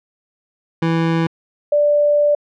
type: tone pair in turn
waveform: 25% pulse / sine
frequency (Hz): 164.81 / 587.3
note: E3 / D5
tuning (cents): 0 / 0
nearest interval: octave + minor seventh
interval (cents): 2200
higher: second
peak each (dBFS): -11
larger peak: neither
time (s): 0.82-1.27 / 1.72-2.35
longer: second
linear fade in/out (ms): 5
effects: low-pass 3000 Hz 12 dB/octave